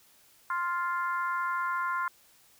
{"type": "harmonic tone", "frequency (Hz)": 349.2, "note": "F4", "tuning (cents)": 0, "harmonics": [3, 4, 5, 6], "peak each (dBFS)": [-30, -32, -42, -46], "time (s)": [0.5, 2.08], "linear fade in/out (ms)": 2, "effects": ["white hiss -61 dBFS RMS until 2.59 s"]}